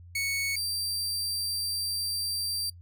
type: tone pair in turn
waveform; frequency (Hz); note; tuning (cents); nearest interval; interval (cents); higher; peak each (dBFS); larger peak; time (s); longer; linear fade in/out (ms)
sawtooth; 2217 / 4698; C#7 / D8; 0 / 0; octave + minor second; 1300; second; -24 / -26; first; 0.15-0.56 / 0.56-2.7; second; 5
effects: noise-tail reverb RT60 0.1 s tail -23 dB re dry + added 87 Hz sine -46 dBFS peak until 2.81 s